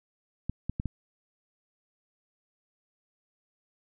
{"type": "clicks", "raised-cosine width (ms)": 5, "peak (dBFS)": -18, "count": 4, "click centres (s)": [0.496, 0.696, 0.799, 0.857], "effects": []}